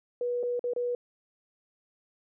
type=tone with dropouts; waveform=sine; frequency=486.6 Hz; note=B4; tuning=26 cents flat; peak=-27 dBFS; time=0.21-0.95 s; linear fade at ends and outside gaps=2 ms; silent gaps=0.43-0.434 / 0.594-0.64 / 0.735-0.762 s; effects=none